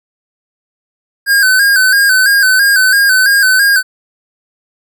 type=tone with vibrato; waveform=square; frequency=1568 Hz; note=G6; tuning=in tune; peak=-7 dBFS; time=1.26-3.83 s; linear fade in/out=50 ms; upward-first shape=square; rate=3 Hz; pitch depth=57 cents each way; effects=none